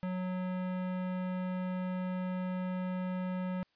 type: tone with hard clipping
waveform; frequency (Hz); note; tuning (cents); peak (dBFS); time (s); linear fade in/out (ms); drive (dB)
sine; 183.6; F#3; -13; -35; 0.03-3.63; 0; 18
effects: white hiss -74 dBFS RMS until 3.75 s + resampled to 11025 Hz